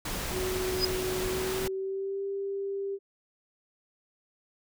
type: noise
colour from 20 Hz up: pink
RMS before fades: -34 dBFS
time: 0.05-1.68 s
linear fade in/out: 5 ms
type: tone with pitch glide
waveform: sine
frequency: 370.7 to 395 Hz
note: F#4 to G4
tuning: +3 to +13 cents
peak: -30 dBFS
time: 0.31-2.99 s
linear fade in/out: 50 ms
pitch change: +110 cents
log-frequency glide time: 1.24-2.24 s
type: tone with exponential growth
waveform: sine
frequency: 4978 Hz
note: D#8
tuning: in tune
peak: -20 dBFS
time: 0.75-0.85 s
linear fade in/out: 5 ms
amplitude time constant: 21 ms
effects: none